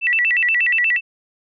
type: tone with vibrato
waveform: sine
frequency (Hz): 2275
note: C#7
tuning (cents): +44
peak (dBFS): -14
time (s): 0.01-1.01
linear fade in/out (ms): 50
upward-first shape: square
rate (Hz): 8.4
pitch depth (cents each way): 270
effects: none